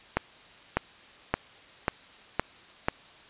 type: accelerating click train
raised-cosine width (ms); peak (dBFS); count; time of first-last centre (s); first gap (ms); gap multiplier
0.5; -8; 6; 0.17-2.885; 600; 0.95
effects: white hiss -52 dBFS RMS until 3.29 s + resampled to 8000 Hz